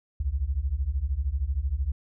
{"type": "beating tone pair", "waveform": "sine", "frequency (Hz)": [61, 74], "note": ["B1", "D2"], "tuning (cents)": [-21, 14], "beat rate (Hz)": 13, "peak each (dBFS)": [-28, -27], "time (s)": [0.2, 1.92], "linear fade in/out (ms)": 5, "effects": []}